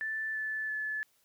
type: tone with pitch steps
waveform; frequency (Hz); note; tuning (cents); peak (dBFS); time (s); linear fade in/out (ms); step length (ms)
sine; 1760 / 1743.8 / 1727.8; A6 / A6 / A6; 0 / -16 / -32; -32; 0.01-1.03; 0; 340
effects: white hiss -70 dBFS RMS until 1.24 s